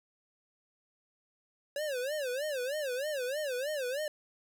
square tone with vibrato, 550 Hz, C#5, 14 cents flat, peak -33 dBFS, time 1.76-4.08 s, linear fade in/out 2 ms, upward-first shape sine, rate 3.2 Hz, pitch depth 200 cents each way, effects none

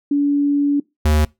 sine / square tone pair in turn, 286.2 / 76.09 Hz, D4 / D#2, -45 / -38 cents, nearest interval octave + major seventh, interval 2293 cents, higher first, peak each -13 dBFS, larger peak neither, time 0.11-0.8 / 1.05-1.25 s, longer first, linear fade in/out 5 ms, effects noise-tail reverb RT60 0.2 s tail -22 dB re dry

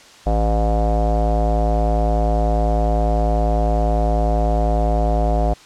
square tone with low-pass filter, 55 Hz, A1, in tune, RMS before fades -17 dBFS, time 0.26-5.54 s, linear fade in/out 10 ms, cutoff 680 Hz, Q 7.8, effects white hiss -44 dBFS RMS until 5.65 s + low-pass 6000 Hz 12 dB/octave

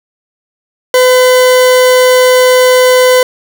40% pulse tone, 506 Hz, B4, 42 cents sharp, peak -3 dBFS, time 0.94-3.23 s, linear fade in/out 2 ms, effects none

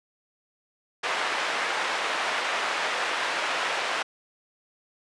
white band-pass noise, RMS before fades -28 dBFS, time 1.03-4.03 s, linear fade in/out 10 ms, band 550 to 2100 Hz, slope 12 dB/octave, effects resampled to 22050 Hz

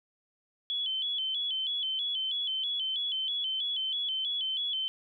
sine tone with vibrato, 3225 Hz, G7, 48 cents sharp, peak -29 dBFS, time 0.7-4.88 s, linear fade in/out 0 ms, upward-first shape square, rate 3.1 Hz, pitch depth 80 cents each way, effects none

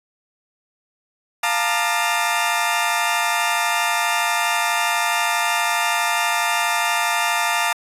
20% pulse chord, Bb major seventh, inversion second, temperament equal with one note detuned, 698.5 / 880 / 932.3 / 1201.4 Hz, F5 / A5 / Bb5 / D6, 0 / 0 / 0 / +39 cents, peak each -19 dBFS, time 1.43-7.73 s, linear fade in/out 5 ms, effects resampled to 32000 Hz

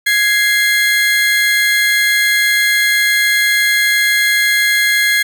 35% pulse tone pair together, 1661.2 / 2093 Hz, G#6 / C7, 0 / 0 cents, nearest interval major third, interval 400 cents, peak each -12 dBFS, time 0.06-5.23 s, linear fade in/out 10 ms, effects none

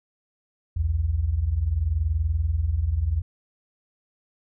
sine tone pair together, 61.74 / 82.41 Hz, B1 / E2, 0 / 0 cents, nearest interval perfect fourth, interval 500 cents, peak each -26 / -22 dBFS, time 0.76-3.22 s, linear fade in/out 10 ms, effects none

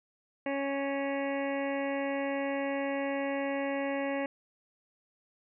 harmonic tone, 277.2 Hz, C#4, in tune, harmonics 1 / 2 / 3 / 4 / 6 / 7 / 8 / 9 / 10, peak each -34 / -33 / -40 / -45 / -45 / -42 / -44 / -50 / -48 dBFS, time 0.46-4.26 s, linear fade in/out 2 ms, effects none

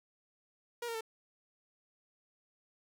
sawtooth tone with pitch steps, 476.2 / 460.8 / 445.9 Hz, A#4 / A#4 / A4, +37 / -20 / +23 cents, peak -33 dBFS, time 0.82-1.009 s, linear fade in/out 5 ms, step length 63 ms, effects none

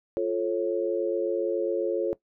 sine chord, F augmented, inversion none, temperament just, 349.2 / 436.5 / 545.7 Hz, F4 / A4 / C#5, 0 / -14 / -27 cents, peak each -28 dBFS, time 0.17-2.13 s, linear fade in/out 0 ms, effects noise-tail reverb RT60 0.1 s tail -19 dB re dry

